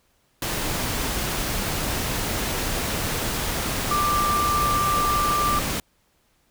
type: tone in noise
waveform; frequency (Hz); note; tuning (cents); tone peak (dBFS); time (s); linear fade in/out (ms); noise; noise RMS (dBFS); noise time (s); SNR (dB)
sine; 1182; D6; +11; -20; 3.91-5.59; 2; pink; -26; 0.42-5.8; +3
effects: pink hiss -65 dBFS RMS until 6.5 s